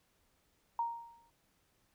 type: tone with exponential decay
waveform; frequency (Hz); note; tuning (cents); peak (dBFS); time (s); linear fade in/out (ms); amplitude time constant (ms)
sine; 932.3; A#5; 0; -29; 0.79-1.3; 2; 110
effects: pink hiss -74 dBFS RMS until 1.94 s